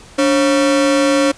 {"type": "ring-modulated tone", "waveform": "45% pulse", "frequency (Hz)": 415.3, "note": "G#4", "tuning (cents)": 0, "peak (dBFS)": -8, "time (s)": [0.18, 1.32], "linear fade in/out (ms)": 10, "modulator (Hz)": 126, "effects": ["pink hiss -41 dBFS RMS until 1.37 s", "resampled to 22050 Hz"]}